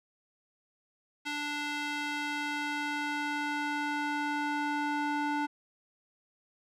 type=tone with band-pass filter sweep; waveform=square; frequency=293.7 Hz; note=D4; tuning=in tune; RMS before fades=-33 dBFS; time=1.25-5.47 s; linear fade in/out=20 ms; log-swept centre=2600 to 1000 Hz; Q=0.95; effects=none